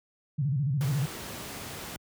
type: tone with vibrato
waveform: sine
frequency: 138.59 Hz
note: C#3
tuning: in tune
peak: -24 dBFS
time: 0.38-1.06 s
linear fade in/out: 10 ms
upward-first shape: square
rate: 14 Hz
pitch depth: 140 cents each way
type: noise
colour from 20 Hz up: pink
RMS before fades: -39 dBFS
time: 0.81-1.96 s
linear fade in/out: 0 ms
effects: high-pass 80 Hz 12 dB/octave